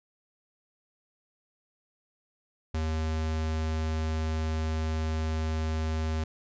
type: tone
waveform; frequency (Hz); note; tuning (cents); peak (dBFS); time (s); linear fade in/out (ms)
square; 79.1; D#2; +29; -28; 2.74-6.24; 5
effects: resampled to 16000 Hz